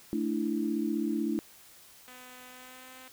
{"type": "chord", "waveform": "sine", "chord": "A suspended fourth", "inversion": "none", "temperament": "equal", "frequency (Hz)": [220, 293.7, 329.6], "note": ["A3", "D4", "E4"], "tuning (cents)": [0, 0, 0], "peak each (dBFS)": -32, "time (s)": [0.13, 1.39], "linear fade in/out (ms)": 0}
{"type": "tone with pitch glide", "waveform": "5% pulse", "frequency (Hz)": [251.5, 257.4], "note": ["B3", "C4"], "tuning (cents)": [32, -28], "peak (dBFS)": -37, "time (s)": [2.08, 3.08], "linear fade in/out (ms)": 0, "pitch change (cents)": 40, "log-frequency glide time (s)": [2.47, 2.91]}
{"effects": ["white hiss -55 dBFS RMS until 3.12 s"]}